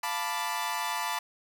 sawtooth chord, B half-diminished seventh, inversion second, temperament equal, 698.5 / 880 / 987.8 / 1174.7 Hz, F5 / A5 / B5 / D6, 0 / 0 / 0 / 0 cents, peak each -36 / -30 / -30 / -33 dBFS, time 0.03-1.19 s, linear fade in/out 5 ms, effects none

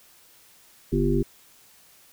harmonic tone, 49 Hz, G1, in tune, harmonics 1 / 3 / 5 / 7 / 8, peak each -26 / -26 / -26 / -26 / -26 dBFS, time 0.92-1.23 s, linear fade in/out 10 ms, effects white hiss -55 dBFS RMS until 2.12 s

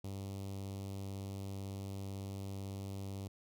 sawtooth tone with notch filter, 98 Hz, G2, in tune, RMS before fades -43 dBFS, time 0.04-3.28 s, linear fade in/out 5 ms, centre 1600 Hz, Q 0.58, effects none

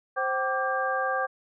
sine tone cluster, 525 / 769 / 1171 / 1600 Hz, C5 / G5 / D6 / G6, +6 / -33 / -5 / +35 cents, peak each -30 dBFS, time 0.16-1.27 s, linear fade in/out 20 ms, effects none

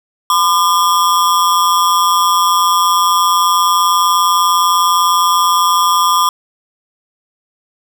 square ring-modulated tone, 1108.7 Hz, C#6, in tune, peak -7 dBFS, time 0.3-6.29 s, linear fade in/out 0 ms, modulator 89.9 Hz, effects none

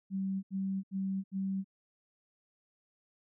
sine tone bursts, 192.7 Hz, G3, 29 cents flat, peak -31 dBFS, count 4, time 0.1-1.645 s, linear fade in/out 50 ms, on 330 ms, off 75 ms, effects none

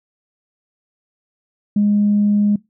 sine tone, 206.4 Hz, G#3, 10 cents flat, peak -11 dBFS, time 1.76-2.56 s, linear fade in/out 5 ms, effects noise-tail reverb RT60 0.2 s tail -22 dB re dry + tanh soft clip ceiling -7 dBFS

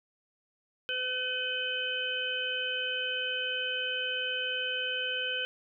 harmonic tone, 507 Hz, B4, 45 cents sharp, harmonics 1 / 3 / 5 / 6, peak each -39 / -35 / -37 / -33 dBFS, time 0.89-5.45 s, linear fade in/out 0 ms, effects none

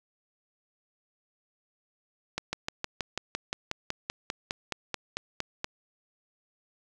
slowing click train, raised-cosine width 0.2 ms, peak -13 dBFS, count 18, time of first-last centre 2.38-5.644 s, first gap 150 ms, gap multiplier 1.03, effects none

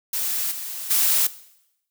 blue noise with level steps, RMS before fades -25 / -32 / -19 dBFS, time 0.13-1.27 s, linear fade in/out 5 ms, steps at 0.51 / 0.9 s, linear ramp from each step 10 ms, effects noise-tail reverb RT60 0.8 s tail -17 dB re dry

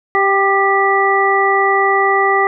harmonic tone with a mistuned harmonic, 392 Hz, G4, in tune, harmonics 1 / 2 / 3 / 5, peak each -16 / -16 / -16 / -16 dBFS, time 0.15-2.47 s, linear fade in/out 0 ms, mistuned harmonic 3, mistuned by +21 cents, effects none

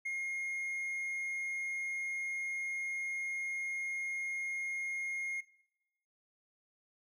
sine tone with hard clipping, 2140 Hz, C7, 38 cents sharp, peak -35 dBFS, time 0.05-5.41 s, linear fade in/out 10 ms, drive 2 dB, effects noise-tail reverb RT60 0.8 s tail -18 dB re dry

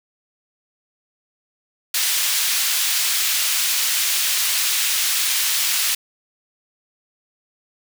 pink high-pass noise, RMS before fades -20 dBFS, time 1.94-5.95 s, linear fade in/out 5 ms, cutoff 2700 Hz, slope 12 dB/octave, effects none

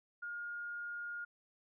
sine tone, 1422 Hz, F6, 31 cents sharp, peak -40 dBFS, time 0.22-1.25 s, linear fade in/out 10 ms, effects none

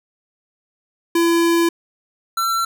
square tone pair in turn, 337.2 / 1348.8 Hz, E4 / E6, +39 / +39 cents, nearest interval 2 octaves, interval 2400 cents, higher second, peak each -14 / -18 dBFS, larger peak first, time 1.15-1.69 / 2.37-2.65 s, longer first, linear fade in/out 5 ms, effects none

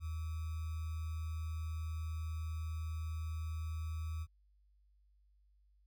sine tone with sample-and-hold, 79.9 Hz, D#2, 47 cents sharp, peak -37 dBFS, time 0-4.27 s, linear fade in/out 50 ms, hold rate 1225 Hz, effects added 50 Hz sine -66 dBFS peak until 5.86 s

